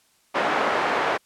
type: band-pass noise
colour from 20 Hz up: pink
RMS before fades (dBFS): -23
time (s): 0.34-1.18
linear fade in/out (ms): 20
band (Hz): 500 to 1700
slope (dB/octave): 12
effects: white hiss -62 dBFS RMS until 1.25 s + low-pass 11000 Hz 12 dB/octave